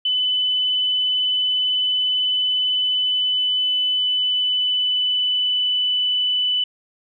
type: tone with pitch glide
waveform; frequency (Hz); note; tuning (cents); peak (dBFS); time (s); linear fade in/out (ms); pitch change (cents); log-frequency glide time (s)
sine; 3006 to 2989; F#7 to F#7; +27 to +17; -17; 0.05-6.64; 5; -10; 2.71-5.74
effects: none